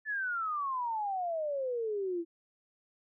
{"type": "exponential sweep", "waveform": "sine", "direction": "down", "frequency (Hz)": [1760, 329.1], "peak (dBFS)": -31, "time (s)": [0.05, 2.25], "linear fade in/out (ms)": 50, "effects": []}